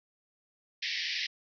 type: band-pass noise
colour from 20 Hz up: pink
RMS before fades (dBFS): -34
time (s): 0.82-1.27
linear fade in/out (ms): 10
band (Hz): 1800 to 5500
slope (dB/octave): 96
effects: none